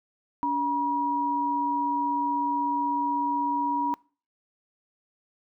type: tone pair together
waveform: sine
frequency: 285.4 / 960 Hz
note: D4 / B5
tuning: -49 / -49 cents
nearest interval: octave + major sixth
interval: 2100 cents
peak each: -30 / -24 dBFS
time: 0.43-3.94 s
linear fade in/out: 0 ms
effects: noise-tail reverb RT60 0.4 s tail -24 dB re dry